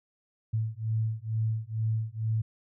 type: beating tone pair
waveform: sine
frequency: 109.7 / 111.9 Hz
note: A2 / A2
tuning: -5 / +30 cents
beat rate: 2.2 Hz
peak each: -30 dBFS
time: 0.53-2.42 s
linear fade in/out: 10 ms
effects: none